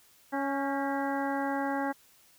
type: harmonic tone with a mistuned harmonic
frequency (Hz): 277.2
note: C#4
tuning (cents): 0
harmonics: 1 / 2 / 3 / 4 / 5 / 6 / 7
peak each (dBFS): -32 / -36 / -33 / -41 / -43 / -39 / -43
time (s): 0.32-1.93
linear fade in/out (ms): 20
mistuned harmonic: 6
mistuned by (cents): -48
effects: white hiss -61 dBFS RMS until 2.38 s